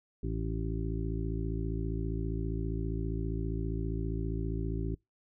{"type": "harmonic tone", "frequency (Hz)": 55, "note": "A1", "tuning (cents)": 0, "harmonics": [1, 2, 3, 5, 6, 7], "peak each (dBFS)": [-34, -37, -39, -41, -42, -42], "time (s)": [0.23, 4.95], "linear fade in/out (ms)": 5, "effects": ["noise-tail reverb RT60 0.2 s tail -26 dB re dry"]}